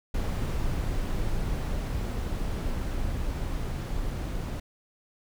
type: noise with level ramp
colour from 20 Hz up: brown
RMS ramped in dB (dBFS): -28 to -31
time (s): 0.14-4.6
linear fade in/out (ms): 5
effects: none